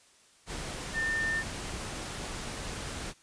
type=tone in noise; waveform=sine; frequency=1800 Hz; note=A6; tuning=39 cents sharp; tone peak=-28 dBFS; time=0.93-1.44 s; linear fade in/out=50 ms; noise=pink; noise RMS=-38 dBFS; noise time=0.46-3.14 s; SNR=+7 dB; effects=white hiss -61 dBFS RMS until 3.22 s + resampled to 22050 Hz